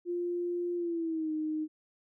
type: tone with pitch glide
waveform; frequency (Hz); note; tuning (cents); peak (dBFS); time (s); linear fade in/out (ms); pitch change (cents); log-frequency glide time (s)
sine; 350 to 310; F4 to D#4; +4 to -6; -30; 0.05-1.68; 50; -210; 0.76-1.32
effects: none